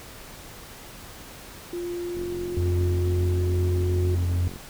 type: tone with pitch glide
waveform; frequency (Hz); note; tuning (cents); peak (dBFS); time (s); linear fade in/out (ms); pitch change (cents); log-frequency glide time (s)
sine; 349.2 to 361.1; F4 to F#4; 0 to -42; -28; 1.73-4.15; 2; +58; 2-3.4
type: click train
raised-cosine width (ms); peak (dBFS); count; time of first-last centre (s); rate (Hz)
3; -26; 109; 2.17-4.559; 45.2
type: tone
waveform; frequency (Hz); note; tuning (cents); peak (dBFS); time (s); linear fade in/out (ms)
triangle; 88; F2; +14; -19; 2.57-4.48; 0
effects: pink hiss -43 dBFS RMS until 4.69 s